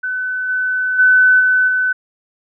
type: tone with level steps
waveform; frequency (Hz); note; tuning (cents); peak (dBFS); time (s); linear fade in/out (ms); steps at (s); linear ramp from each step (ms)
sine; 1508; F#6; +32; -18 / -15 / -7 / -10 / -13; 0.03-1.93; 10; 0.48 / 0.98 / 1.39 / 1.67; 20
effects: none